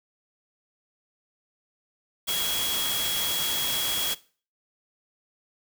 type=tone in noise; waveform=sine; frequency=3322 Hz; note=G#7; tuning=in tune; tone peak=-28 dBFS; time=2.27-4.15 s; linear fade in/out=20 ms; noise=white; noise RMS=-29 dBFS; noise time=2.27-4.15 s; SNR=-2 dB; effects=noise-tail reverb RT60 0.4 s tail -19 dB re dry